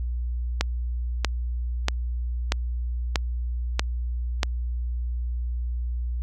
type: click train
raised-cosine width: 0.2 ms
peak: -4 dBFS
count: 7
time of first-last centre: 0.61-4.432 s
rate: 1.57 Hz
effects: added 60 Hz sine -25 dBFS peak until 6.22 s